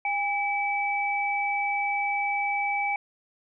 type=tone pair together; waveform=sine; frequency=810 / 2300 Hz; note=G#5 / D7; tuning=-43 / -37 cents; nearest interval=octave + tritone; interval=1806 cents; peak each=-27 dBFS; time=0.05-2.96 s; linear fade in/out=2 ms; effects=none